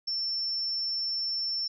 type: tone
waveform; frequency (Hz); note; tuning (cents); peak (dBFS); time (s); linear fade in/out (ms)
sine; 5390; E8; +38; -28; 0.07-1.68; 10
effects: none